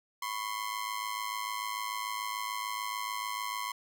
sawtooth ring-modulated tone, 1046.5 Hz, C6, in tune, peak -27 dBFS, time 0.22-3.72 s, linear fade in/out 5 ms, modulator 53.4 Hz, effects none

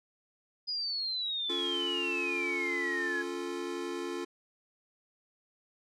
sine exponential sweep, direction down, 4978 to 1659 Hz, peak -31 dBFS, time 0.67-3.23 s, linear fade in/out 20 ms
square chord, Db augmented, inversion none, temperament equal, 277.2 / 349.2 / 440 Hz, Db4 / F4 / A4, 0 / 0 / 0 cents, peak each -42 / -37 / -42 dBFS, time 1.49-4.25 s, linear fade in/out 10 ms
effects low-pass 8000 Hz 12 dB/octave

